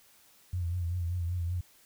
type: tone with vibrato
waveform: sine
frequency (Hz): 87.31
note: F2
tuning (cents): 0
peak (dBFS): -29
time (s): 0.53-1.61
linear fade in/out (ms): 5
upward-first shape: triangle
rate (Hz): 5.2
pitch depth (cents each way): 78
effects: white hiss -61 dBFS RMS until 1.85 s